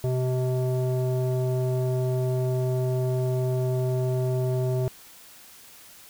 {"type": "tone with low-pass filter", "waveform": "square", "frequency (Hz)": 127.7, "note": "C3", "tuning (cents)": -42, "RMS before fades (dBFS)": -25, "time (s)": [0.04, 4.88], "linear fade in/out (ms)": 0, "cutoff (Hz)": 560, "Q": 2.5, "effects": ["white hiss -49 dBFS RMS until 6.09 s"]}